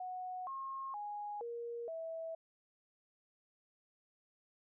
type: tone with pitch steps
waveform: sine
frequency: 736 / 1076 / 828 / 470.8 / 653 Hz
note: F#5 / C6 / G#5 / A#4 / E5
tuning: -9 / +48 / -5 / +17 / -17 cents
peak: -40 dBFS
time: 0-2.35 s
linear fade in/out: 5 ms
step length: 470 ms
effects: none